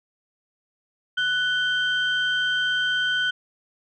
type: tone pair together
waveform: sine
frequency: 1489 / 3132 Hz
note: F#6 / G7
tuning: +11 / -2 cents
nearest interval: octave + minor second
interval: 1287 cents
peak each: -21 / -25 dBFS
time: 1.17-3.31 s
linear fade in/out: 10 ms
effects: tanh soft clip ceiling -14 dBFS